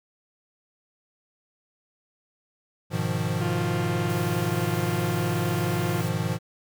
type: chord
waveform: square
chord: F half-diminished seventh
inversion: first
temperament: equal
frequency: 103.83 / 123.47 / 155.56 / 174.61 Hz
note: Ab2 / Cb3 / Eb3 / F3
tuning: 0 / 0 / 0 / 0 cents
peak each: -31 dBFS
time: 2.9-6.39 s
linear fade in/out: 50 ms
type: harmonic tone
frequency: 350 Hz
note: F4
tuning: 4 cents sharp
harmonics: 1 / 2 / 3 / 4 / 5 / 6 / 7 / 8 / 9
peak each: -31 / -37 / -41 / -43 / -45 / -47 / -48 / -49 / -50 dBFS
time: 3.41-6.01 s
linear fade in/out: 2 ms
type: noise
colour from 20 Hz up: white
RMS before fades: -42 dBFS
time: 4.08-6.1 s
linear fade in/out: 20 ms
effects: none